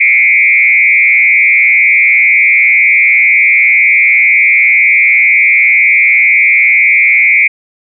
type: tone with frequency modulation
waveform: sine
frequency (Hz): 2251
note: C#7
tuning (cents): +26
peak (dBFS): -4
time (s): 0-7.48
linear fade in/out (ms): 10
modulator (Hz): 122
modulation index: 1.4
effects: none